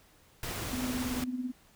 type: noise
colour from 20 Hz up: pink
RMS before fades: -37 dBFS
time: 0.43-1.24 s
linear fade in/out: 2 ms
type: tone with tremolo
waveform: sine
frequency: 251.7 Hz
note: B3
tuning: 33 cents sharp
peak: -29 dBFS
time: 0.72-1.52 s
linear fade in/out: 20 ms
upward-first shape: sine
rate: 18 Hz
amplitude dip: 65%
effects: pink hiss -62 dBFS RMS until 1.75 s